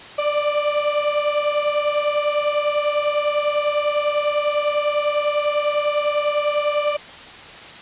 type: beating tone pair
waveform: 35% pulse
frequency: 587.3 / 597.3 Hz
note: D5 / D5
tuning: 0 / +29 cents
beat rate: 10 Hz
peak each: -18 / -21 dBFS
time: 0.18-6.97 s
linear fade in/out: 10 ms
effects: white hiss -38 dBFS RMS until 7.81 s + resampled to 8000 Hz

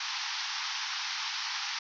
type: band-pass noise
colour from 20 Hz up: white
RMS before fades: -35 dBFS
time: 0-1.79 s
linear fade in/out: 5 ms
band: 790 to 5900 Hz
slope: 96 dB/octave
effects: none

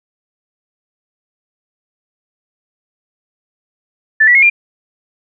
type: tone with pitch steps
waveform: sine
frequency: 1758 / 1950.6 / 2164 / 2401 Hz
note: A6 / B6 / C#7 / D7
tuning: -2 / -22 / -42 / +38 cents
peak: -5 dBFS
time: 4.2-4.5 s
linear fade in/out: 10 ms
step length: 75 ms
effects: none

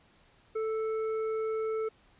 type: tone with hard clipping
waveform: triangle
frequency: 440 Hz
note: A4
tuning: in tune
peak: -31 dBFS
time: 0.55-1.89 s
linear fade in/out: 10 ms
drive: 11 dB
effects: pink hiss -63 dBFS RMS until 2.19 s + resampled to 8000 Hz

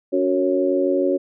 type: harmonic tone with a mistuned harmonic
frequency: 92.1 Hz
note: F#2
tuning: 7 cents flat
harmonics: 3 / 4 / 5 / 6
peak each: -22 / -20 / -30 / -21 dBFS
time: 0.12-1.18 s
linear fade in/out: 20 ms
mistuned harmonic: 3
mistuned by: +33 cents
effects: none

